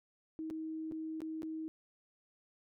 sine tone with dropouts, 317.4 Hz, D#4, 35 cents sharp, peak -38 dBFS, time 0.39-1.68 s, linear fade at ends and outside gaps 0 ms, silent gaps 0.501-0.508 / 0.913-0.921 / 1.205-1.218 / 1.421-1.431 s, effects none

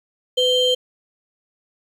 triangle ring-modulated tone, 1822 Hz, A#6, 40 cents flat, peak -10 dBFS, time 0.37-0.75 s, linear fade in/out 10 ms, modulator 1320 Hz, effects 8-bit

